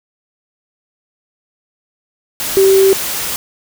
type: tone in noise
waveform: sine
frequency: 386.6 Hz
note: G4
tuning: 24 cents flat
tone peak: -6 dBFS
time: 2.57-2.93 s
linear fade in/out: 0 ms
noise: white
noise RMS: -20 dBFS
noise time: 2.4-3.36 s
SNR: +11 dB
effects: none